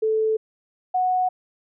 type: tone pair in turn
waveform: sine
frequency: 438 / 736.6 Hz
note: A4 / F#5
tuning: -8 / -8 cents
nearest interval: major sixth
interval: 900 cents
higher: second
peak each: -18 dBFS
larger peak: neither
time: 0.02-0.37 / 0.94-1.29 s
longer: neither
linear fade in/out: 10 ms
effects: none